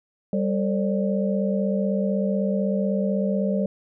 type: tone cluster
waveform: sine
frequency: 196.2 / 448 / 538 / 594 Hz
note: G3 / A4 / C5 / D5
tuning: +2 / +31 / +48 / +20 cents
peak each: -22 / -30 / -29 / -29 dBFS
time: 0.33-3.66 s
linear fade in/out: 2 ms
effects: none